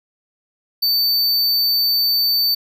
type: tone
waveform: square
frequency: 4560 Hz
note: C#8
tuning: 48 cents sharp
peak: -15 dBFS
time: 0.82-2.55 s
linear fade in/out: 10 ms
effects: none